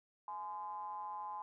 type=ring-modulated tone; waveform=triangle; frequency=93 Hz; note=F#2; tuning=9 cents sharp; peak=-36 dBFS; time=0.28-1.42 s; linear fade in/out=0 ms; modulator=935 Hz; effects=none